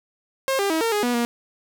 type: tone with pitch steps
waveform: sawtooth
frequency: 535 / 398.4 / 320.9 / 457.3 / 415.8 / 243.4 / 237.1 Hz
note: C5 / G4 / E4 / A#4 / G#4 / B3 / A#3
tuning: +38 / +28 / -46 / -33 / +2 / -25 / +30 cents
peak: -16 dBFS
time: 0.48-1.25 s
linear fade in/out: 0 ms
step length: 110 ms
effects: 8-bit